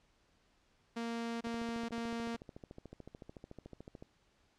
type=tone bursts; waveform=sawtooth; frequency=232.1 Hz; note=A#3; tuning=7 cents flat; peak=-33 dBFS; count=3; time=0.96-2.366 s; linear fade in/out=10 ms; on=450 ms; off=28 ms
type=click train; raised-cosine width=2 ms; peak=-35 dBFS; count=36; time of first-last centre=1.47-4.025 s; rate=13.7 Hz
effects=pink hiss -72 dBFS RMS until 4.58 s + low-pass 6000 Hz 12 dB/octave